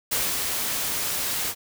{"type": "noise with ADSR envelope", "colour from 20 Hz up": "white", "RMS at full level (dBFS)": -24, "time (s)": [0.11, 1.55], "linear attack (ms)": 11, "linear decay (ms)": 260, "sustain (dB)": -3, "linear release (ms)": 59, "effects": []}